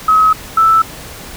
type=tone pair in turn; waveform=sine; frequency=1278 / 1318.5 Hz; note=D#6 / E6; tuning=+46 / 0 cents; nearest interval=minor second; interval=54 cents; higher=second; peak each=-6 dBFS; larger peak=neither; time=0.08-0.33 / 0.57-0.82 s; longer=neither; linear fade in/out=5 ms; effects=pink hiss -31 dBFS RMS until 1.36 s